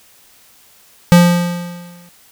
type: tone with exponential decay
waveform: square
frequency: 174.61 Hz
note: F3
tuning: in tune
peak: -3 dBFS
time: 1.12-2.09 s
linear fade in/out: 0 ms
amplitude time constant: 210 ms
effects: white hiss -48 dBFS RMS until 2.31 s